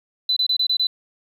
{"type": "tone bursts", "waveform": "triangle", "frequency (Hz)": 4007, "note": "B7", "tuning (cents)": 24, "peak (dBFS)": -13, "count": 6, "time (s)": [0.29, 0.87], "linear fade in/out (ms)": 5, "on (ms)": 75, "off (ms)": 26, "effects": ["tanh soft clip ceiling -15 dBFS"]}